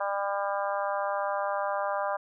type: harmonic tone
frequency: 199.7 Hz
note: G3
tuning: 32 cents sharp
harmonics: 3 / 4 / 5 / 6 / 7 / 8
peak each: -31 / -33 / -34 / -35 / -40 / -40 dBFS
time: 0-2.17 s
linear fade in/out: 10 ms
effects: none